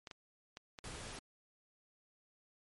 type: clicks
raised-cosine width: 0.2 ms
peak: -30 dBFS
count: 4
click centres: 0.072 / 0.112 / 0.571 / 0.788 s
type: noise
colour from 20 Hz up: pink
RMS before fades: -47 dBFS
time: 0.84-1.19 s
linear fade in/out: 2 ms
effects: MP3 48 kbps